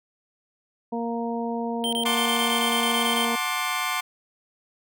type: harmonic tone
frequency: 233.1 Hz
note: A#3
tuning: in tune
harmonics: 1 / 2 / 3 / 4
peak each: -28 / -31 / -33 / -34 dBFS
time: 0.92-3.36 s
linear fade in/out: 10 ms
type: tone bursts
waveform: square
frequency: 3141 Hz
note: G7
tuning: 3 cents sharp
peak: -26 dBFS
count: 13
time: 1.84-3.246 s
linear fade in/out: 0 ms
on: 86 ms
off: 24 ms
type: chord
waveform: 20% pulse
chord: D dominant seventh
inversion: first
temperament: just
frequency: 734.2 / 881 / 1057.2 / 1174.7 Hz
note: F#5 / A5 / C6 / D6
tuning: -14 / +2 / +18 / 0 cents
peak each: -27 / -29 / -23 / -25 dBFS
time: 2.05-4.01 s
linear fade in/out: 10 ms
effects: none